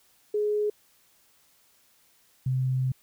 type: tone pair in turn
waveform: sine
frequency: 419.1 / 129.74 Hz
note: G#4 / C3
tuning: +16 / -14 cents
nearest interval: octave + minor sixth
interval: 2030 cents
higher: first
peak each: -23 dBFS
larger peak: neither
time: 0.34-0.7 / 2.46-2.92 s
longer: second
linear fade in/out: 5 ms
effects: white hiss -63 dBFS RMS until 3.02 s